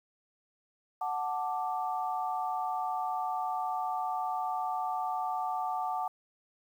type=chord; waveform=sine; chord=D major; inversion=first; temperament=equal; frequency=740 / 880 / 1174.7 Hz; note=F#5 / A5 / D6; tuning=0 / 0 / 0 cents; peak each=-33 / -35 / -37 dBFS; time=1.01-6.08 s; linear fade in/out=5 ms; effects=10-bit